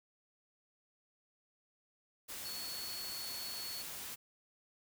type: tone in noise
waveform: sine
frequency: 4400 Hz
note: C#8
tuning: 14 cents flat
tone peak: -43 dBFS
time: 2.44-3.83 s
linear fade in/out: 20 ms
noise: white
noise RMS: -45 dBFS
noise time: 2.28-4.16 s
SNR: -1 dB
effects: none